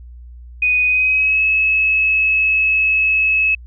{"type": "tone with pitch glide", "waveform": "sine", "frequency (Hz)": [2489, 2583], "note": ["D#7", "E7"], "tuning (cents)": [0, -36], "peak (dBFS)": -12, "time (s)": [0.62, 3.55], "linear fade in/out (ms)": 5, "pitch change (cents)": 64, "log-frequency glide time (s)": [0.86, 1.42], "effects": ["added 60 Hz sine -34 dBFS peak until 3.66 s"]}